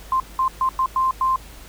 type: tone bursts at uneven times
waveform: sine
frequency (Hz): 1046.5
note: C6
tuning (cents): 0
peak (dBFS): -16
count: 6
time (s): 0.12-0.2 / 0.39-0.48 / 0.61-0.69 / 0.79-0.86 / 0.96-1.11 / 1.21-1.36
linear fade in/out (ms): 2
effects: added 50 Hz sine -41 dBFS peak until 1.68 s + pink hiss -44 dBFS RMS until 1.68 s